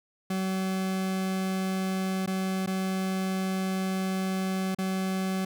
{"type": "tone with dropouts", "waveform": "40% pulse", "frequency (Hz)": 189.2, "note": "F#3", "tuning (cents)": 39, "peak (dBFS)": -26, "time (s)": [0.3, 5.45], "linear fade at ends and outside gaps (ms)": 5, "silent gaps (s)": [[2.262, 2.274], [2.663, 2.673], [4.748, 4.785]], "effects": []}